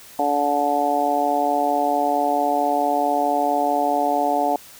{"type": "harmonic tone", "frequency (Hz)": 144.5, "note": "D3", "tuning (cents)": -28, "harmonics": [2, 3, 4, 5, 6], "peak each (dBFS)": [-26, -29, -25, -20, -24], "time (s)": [0.19, 4.56], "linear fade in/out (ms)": 2, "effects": ["white hiss -44 dBFS RMS until 4.79 s"]}